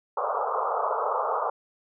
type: band-pass noise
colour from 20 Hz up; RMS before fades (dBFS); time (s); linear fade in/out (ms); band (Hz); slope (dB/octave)
white; -27; 0.17-1.5; 5; 430 to 1300; 96
effects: none